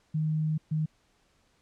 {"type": "tone bursts at uneven times", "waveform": "sine", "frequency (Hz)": 155.56, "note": "D#3", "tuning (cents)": 0, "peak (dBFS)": -25, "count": 2, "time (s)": [[0.14, 0.58], [0.71, 0.86]], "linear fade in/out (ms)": 10, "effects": ["pink hiss -68 dBFS RMS until 1.61 s", "low-pass 8000 Hz 12 dB/octave"]}